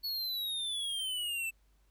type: exponential sweep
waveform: square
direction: down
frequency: 4427 to 2637 Hz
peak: -34 dBFS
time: 0.03-1.51 s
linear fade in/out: 20 ms
effects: added 50 Hz sine -65 dBFS peak until 1.9 s + pink hiss -75 dBFS RMS until 1.9 s